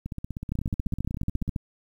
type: two click trains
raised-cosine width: 5 ms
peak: -20 / -15 dBFS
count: 24 / 16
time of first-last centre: 0.06-1.48 / 0.52-1.562 s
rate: 16.2 / 14.4 Hz
effects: 9-bit